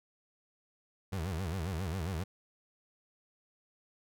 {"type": "tone with vibrato", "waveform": "30% pulse", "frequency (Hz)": 87.5, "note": "F2", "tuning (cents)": 4, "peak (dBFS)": -31, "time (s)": [1.12, 2.24], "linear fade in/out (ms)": 10, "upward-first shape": "sine", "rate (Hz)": 7.4, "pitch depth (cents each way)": 210, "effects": []}